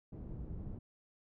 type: low-pass noise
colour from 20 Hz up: pink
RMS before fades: -44 dBFS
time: 0.12-0.79 s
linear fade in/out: 10 ms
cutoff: 270 Hz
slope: 12 dB/octave
effects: none